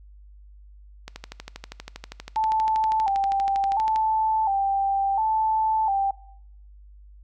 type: click train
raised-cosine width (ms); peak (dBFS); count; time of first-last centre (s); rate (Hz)
0.2; -18; 37; 1.08-3.96; 12.5
type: tone with vibrato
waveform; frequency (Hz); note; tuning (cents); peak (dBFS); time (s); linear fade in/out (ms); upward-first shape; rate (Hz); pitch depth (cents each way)
sine; 830.6; G#5; 0; -20; 2.36-6.11; 5; square; 0.71; 94
effects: noise-tail reverb RT60 0.7 s tail -20 dB re dry + added 50 Hz sine -45 dBFS peak until 7.23 s